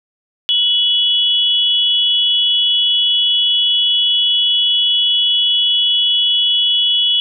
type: tone pair together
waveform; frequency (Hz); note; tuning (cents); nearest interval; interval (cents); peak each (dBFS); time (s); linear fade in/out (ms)
sine; 2960 / 3365; F#7 / G#7; 0 / +22; major second; 222; -14; 0.49-7.2; 0
effects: none